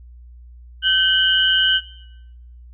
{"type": "tone cluster", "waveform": "sine", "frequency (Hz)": [1538, 2924, 3104], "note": ["G6", "F#7", "G7"], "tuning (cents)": [-33, -21, -18], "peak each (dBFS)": -18, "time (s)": [0.82, 1.81], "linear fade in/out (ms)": 50, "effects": ["noise-tail reverb RT60 0.9 s tail -20 dB re dry", "added 60 Hz sine -39 dBFS peak until 2.73 s"]}